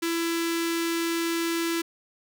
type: tone with notch filter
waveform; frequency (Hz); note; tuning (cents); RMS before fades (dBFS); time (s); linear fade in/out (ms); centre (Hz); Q
sawtooth; 334.1; E4; +23; -27; 0.02-1.82; 10; 680; 0.67
effects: none